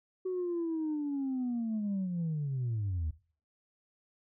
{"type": "linear sweep", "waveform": "sine", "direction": "down", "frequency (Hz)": [375, 73.7], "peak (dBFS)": -29, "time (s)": [0.25, 3.11], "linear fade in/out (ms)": 10, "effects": ["noise-tail reverb RT60 0.4 s tail -17 dB re dry", "tanh soft clip ceiling -28 dBFS"]}